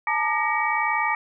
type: tone cluster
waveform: sine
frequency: 861 / 921 / 1201 / 1887 / 2278 Hz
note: A5 / A#5 / D6 / A#6 / C#7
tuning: -38 / -21 / +38 / +21 / +47 cents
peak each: -27 dBFS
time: 0.07-1.15 s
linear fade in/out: 2 ms
effects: none